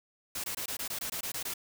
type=noise bursts; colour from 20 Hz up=white; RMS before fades=-36 dBFS; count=11; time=0.35-1.539 s; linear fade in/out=5 ms; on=89 ms; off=21 ms; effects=none